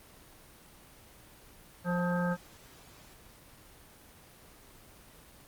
harmonic tone with a mistuned harmonic, 175.9 Hz, F3, 13 cents sharp, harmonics 1 / 3 / 5 / 7 / 9, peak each -29 / -34 / -38 / -39 / -38 dBFS, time 1.84-2.37 s, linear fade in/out 50 ms, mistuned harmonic 7, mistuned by +49 cents, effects pink hiss -55 dBFS RMS until 5.47 s + Opus 24 kbps

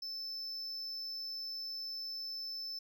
triangle tone, 5274 Hz, E8, in tune, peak -38 dBFS, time 0.02-2.79 s, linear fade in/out 5 ms, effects none

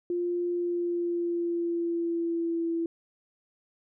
sine tone with pitch glide, 350.1 to 333.3 Hz, F4 to E4, +4 to +19 cents, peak -26 dBFS, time 0.1-2.86 s, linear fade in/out 2 ms, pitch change -85 cents, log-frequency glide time 0.51-2.69 s, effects none

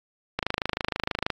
click train, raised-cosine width 0.3 ms, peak -9 dBFS, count 25, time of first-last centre 0.39-1.303 s, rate 26.3 Hz, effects AAC 48 kbps

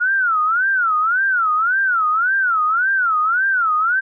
sine tone with vibrato, 1400 Hz, F6, 4 cents sharp, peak -14 dBFS, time 0-4.01 s, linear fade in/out 20 ms, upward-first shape sine, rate 1.8 Hz, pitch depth 220 cents each way, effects none

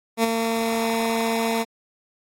15% pulse tone with ADSR envelope, 227.5 Hz, A#3, 42 cents flat, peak -9 dBFS, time 0.17-1.65 s, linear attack 67 ms, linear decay 18 ms, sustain -6 dB, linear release 37 ms, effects AAC 48 kbps

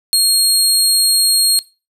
25% pulse tone, 4261 Hz, C8, 31 cents sharp, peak -5 dBFS, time 0.13-1.59 s, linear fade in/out 0 ms, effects noise-tail reverb RT60 0.3 s tail -23 dB re dry

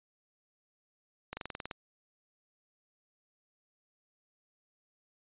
slowing click train, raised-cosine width 0.3 ms, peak -22 dBFS, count 9, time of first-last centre 1.33-1.712 s, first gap 40 ms, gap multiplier 1.05, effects resampled to 8000 Hz

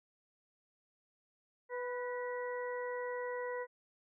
harmonic tone with a mistuned harmonic, 493.9 Hz, B4, in tune, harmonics 1 / 2 / 3 / 4, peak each -38 / -44 / -50 / -46 dBFS, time 1.69-3.67 s, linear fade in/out 50 ms, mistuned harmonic 4, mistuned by -31 cents, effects none

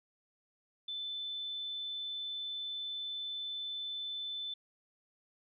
sine tone, 3520 Hz, A7, in tune, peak -37 dBFS, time 0.88-4.54 s, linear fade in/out 5 ms, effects none

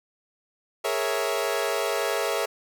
sawtooth chord, A# half-diminished seventh, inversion third, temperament equal, 415.3 / 466.2 / 554.4 / 659.3 Hz, G#4 / A#4 / C#5 / E5, 0 / 0 / 0 / 0 cents, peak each -26 dBFS, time 0.84-2.46 s, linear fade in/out 10 ms, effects none

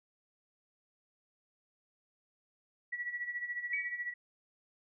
sine tone with tremolo, 1939 Hz, B6, 32 cents flat, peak -33 dBFS, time 2.92-4.14 s, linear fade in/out 10 ms, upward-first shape sine, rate 14 Hz, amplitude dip 70%
sine tone with exponential decay, 2271 Hz, C#7, 41 cents sharp, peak -29 dBFS, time 3.73-4.08 s, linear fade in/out 5 ms, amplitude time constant 75 ms
effects none

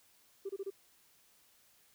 sine tone bursts, 392.1 Hz, G4, in tune, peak -35 dBFS, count 4, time 0.45-0.704 s, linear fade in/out 10 ms, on 44 ms, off 26 ms, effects tanh soft clip ceiling -32 dBFS + white hiss -67 dBFS RMS until 1.94 s

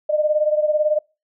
sine beating tone pair, 603 / 621 Hz, D5 / D#5, +46 / -3 cents, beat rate 18 Hz, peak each -17 / -21 dBFS, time 0.09-0.99 s, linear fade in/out 10 ms, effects noise-tail reverb RT60 0.3 s tail -26 dB re dry

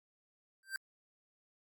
square tone with exponential growth, 1568 Hz, G6, in tune, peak -33 dBFS, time 0.63-0.76 s, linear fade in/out 1 ms, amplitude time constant 28 ms, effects Opus 48 kbps

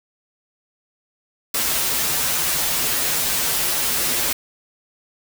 white noise with comb filter, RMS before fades -21 dBFS, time 1.54-4.33 s, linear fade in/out 5 ms, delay 10 ms, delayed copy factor -0.75, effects none

